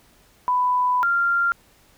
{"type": "tone pair in turn", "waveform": "sine", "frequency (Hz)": [995, 1388.9], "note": ["B5", "F6"], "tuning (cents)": [13, -10], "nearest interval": "tritone", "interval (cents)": 577, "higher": "second", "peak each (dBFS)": -17, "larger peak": "neither", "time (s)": [[0.48, 1.03], [1.03, 1.52]], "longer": "first", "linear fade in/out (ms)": 0, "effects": ["pink hiss -56 dBFS RMS until 1.97 s"]}